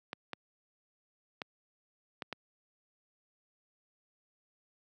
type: clicks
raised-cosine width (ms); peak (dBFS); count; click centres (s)
0.3; -21; 5; 0.131 / 0.333 / 1.418 / 2.222 / 2.327
effects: high-pass 150 Hz 12 dB/octave